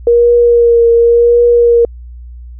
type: tone with vibrato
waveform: sine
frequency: 471.9 Hz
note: A#4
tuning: 21 cents sharp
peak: -4 dBFS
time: 0.07-1.85 s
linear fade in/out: 2 ms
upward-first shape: triangle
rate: 0.91 Hz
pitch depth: 24 cents each way
effects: added 60 Hz sine -27 dBFS peak until 2.59 s